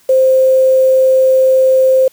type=tone with quantisation; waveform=sine; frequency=523 Hz; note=C5; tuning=1 cent flat; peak=-6 dBFS; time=0.09-2.08 s; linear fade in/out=5 ms; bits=5; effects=white hiss -50 dBFS RMS until 2.12 s